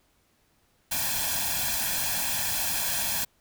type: noise with comb filter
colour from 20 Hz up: white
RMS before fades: -28 dBFS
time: 0.91-3.25 s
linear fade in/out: 10 ms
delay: 1.2 ms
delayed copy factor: +0.8
effects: pink hiss -67 dBFS RMS until 3.4 s